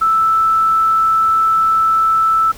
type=tone; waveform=sine; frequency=1318.5 Hz; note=E6; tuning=in tune; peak=-10 dBFS; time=0.01-2.52 s; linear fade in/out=10 ms; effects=pink hiss -38 dBFS RMS until 2.57 s